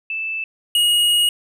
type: tone pair in turn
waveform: sine / square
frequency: 2637 / 2882 Hz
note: E7 / F#7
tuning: 0 / -46 cents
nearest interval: major second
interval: 154 cents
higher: second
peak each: -22 / -14 dBFS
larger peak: second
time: 0.1-0.44 / 0.75-1.29 s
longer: second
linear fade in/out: 2 ms
effects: none